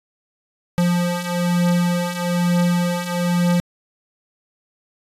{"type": "beating tone pair", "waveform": "square", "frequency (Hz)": [174.6, 175.7], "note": ["F3", "F3"], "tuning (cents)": [0, 11], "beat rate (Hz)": 1.1, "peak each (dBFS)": [-23, -19], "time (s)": [0.78, 3.6], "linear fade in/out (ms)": 0, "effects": ["resampled to 32000 Hz"]}